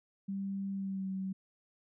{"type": "tone with pitch glide", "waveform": "sine", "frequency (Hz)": [196, 190.64], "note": ["G3", "G3"], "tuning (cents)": [0, -48], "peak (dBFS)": -34, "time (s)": [0.28, 1.33], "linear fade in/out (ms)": 10, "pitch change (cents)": -48, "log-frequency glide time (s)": [0.72, 1.09], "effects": []}